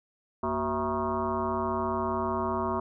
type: tone with frequency modulation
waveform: sine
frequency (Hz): 661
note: E5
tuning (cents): +5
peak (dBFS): -26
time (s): 0.43-2.8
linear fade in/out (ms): 5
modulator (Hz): 143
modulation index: 3.6
effects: none